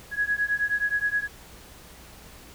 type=beating tone pair; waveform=sine; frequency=1665 / 1674.5 Hz; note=G#6 / G#6; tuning=+4 / +14 cents; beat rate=9.5 Hz; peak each=-26 dBFS; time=0.11-1.28 s; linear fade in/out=50 ms; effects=added 60 Hz sine -53 dBFS peak until 2.54 s + pink hiss -48 dBFS RMS until 2.54 s